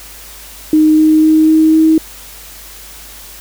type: tone with pitch steps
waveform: sine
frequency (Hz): 309.8 / 311.8 / 313.8 / 315.8 / 317.8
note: D#4 / D#4 / D#4 / D#4 / D#4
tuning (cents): -7 / +4 / +15 / +26 / +37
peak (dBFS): -5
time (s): 0.73-1.98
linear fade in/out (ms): 2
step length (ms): 250
effects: added 50 Hz sine -39 dBFS peak until 3.4 s + white hiss -34 dBFS RMS until 3.4 s